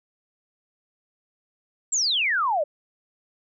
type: exponential sweep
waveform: sine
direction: down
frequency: 7770 to 559 Hz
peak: -20 dBFS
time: 1.92-2.64 s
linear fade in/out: 10 ms
effects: none